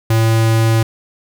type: tone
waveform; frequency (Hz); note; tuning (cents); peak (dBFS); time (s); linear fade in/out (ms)
square; 112.6; A2; +40; -11; 0.1-0.83; 5
effects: none